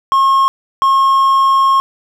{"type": "tone pair in turn", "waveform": "triangle", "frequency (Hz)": [1080, 1080], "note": ["C#6", "C#6"], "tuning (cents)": [-45, -45], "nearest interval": "unison", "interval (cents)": 0, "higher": "neither", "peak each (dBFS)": -6, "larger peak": "neither", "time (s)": [[0.12, 0.48], [0.82, 1.8]], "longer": "second", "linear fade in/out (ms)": 0, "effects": []}